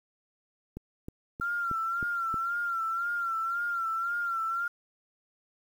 click train, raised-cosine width 3 ms, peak -25 dBFS, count 6, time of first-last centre 0.77-2.342 s, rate 3.18 Hz
sine tone with vibrato, 1371 Hz, F6, 32 cents flat, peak -28 dBFS, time 1.41-4.68 s, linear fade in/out 5 ms, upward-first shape sine, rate 1.9 Hz, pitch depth 55 cents each way
effects 9-bit

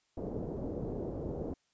white low-pass noise, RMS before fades -38 dBFS, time 0.17-1.54 s, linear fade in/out 5 ms, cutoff 510 Hz, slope 24 dB/octave, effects white hiss -75 dBFS RMS until 1.73 s + resampled to 16000 Hz

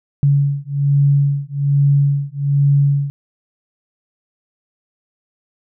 sine beating tone pair, 140.8 / 142 Hz, C#3 / C#3, +27 / +42 cents, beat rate 1.2 Hz, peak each -15 dBFS, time 0.23-3.1 s, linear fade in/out 0 ms, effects none

